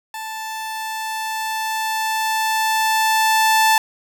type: tone with level ramp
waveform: sawtooth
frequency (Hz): 880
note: A5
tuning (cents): 0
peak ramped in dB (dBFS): -24 to -8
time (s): 0.14-3.78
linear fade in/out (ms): 2
effects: 7-bit